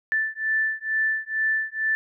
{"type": "beating tone pair", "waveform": "sine", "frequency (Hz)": [1760, 1762.2], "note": ["A6", "A6"], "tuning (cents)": [0, 2], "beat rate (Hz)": 2.2, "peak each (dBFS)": -25, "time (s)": [0.12, 1.95], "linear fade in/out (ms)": 0, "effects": []}